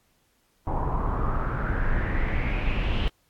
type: noise with low-pass filter sweep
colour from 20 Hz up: brown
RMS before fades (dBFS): -25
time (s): 0.67-3.08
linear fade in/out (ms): 0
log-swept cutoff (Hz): 880 to 3100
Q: 5.3
effects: pink hiss -67 dBFS RMS until 3.29 s + AAC 64 kbps